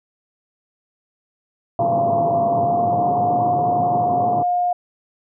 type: tone with pitch glide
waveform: sine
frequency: 687 to 711.6 Hz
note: F5 to F5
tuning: -29 to +32 cents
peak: -16 dBFS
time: 1.79-4.73 s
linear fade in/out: 5 ms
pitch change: +61 cents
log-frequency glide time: 2.44-3.18 s
type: band-pass noise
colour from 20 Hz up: pink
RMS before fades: -25 dBFS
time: 1.79-4.43 s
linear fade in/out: 2 ms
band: 100 to 1100 Hz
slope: 96 dB/octave
effects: none